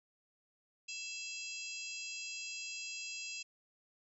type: harmonic tone with a mistuned harmonic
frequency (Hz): 820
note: G#5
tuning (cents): -22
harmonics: 3 / 4 / 5 / 6 / 7 / 8 / 9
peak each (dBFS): -44 / -53 / -54 / -48 / -55 / -51 / -51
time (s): 0.88-3.43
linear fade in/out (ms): 10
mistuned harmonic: 3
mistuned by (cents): +130
effects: none